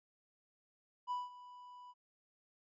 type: tone with ADSR envelope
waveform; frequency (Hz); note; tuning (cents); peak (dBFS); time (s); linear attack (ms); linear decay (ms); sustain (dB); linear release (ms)
triangle; 987.8; B5; 0; -32; 1.07-1.94; 41; 180; -18; 38
effects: tanh soft clip ceiling -28 dBFS + resampled to 16000 Hz